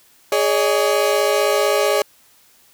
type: chord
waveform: 35% pulse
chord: Ab suspended fourth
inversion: none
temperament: equal with one note detuned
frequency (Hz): 415.3 / 566.7 / 622.3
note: Ab4 / Db5 / Eb5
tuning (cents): 0 / +38 / 0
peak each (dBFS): -17 / -17 / -20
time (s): 0.32-2.02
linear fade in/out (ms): 2
effects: white hiss -53 dBFS RMS until 2.73 s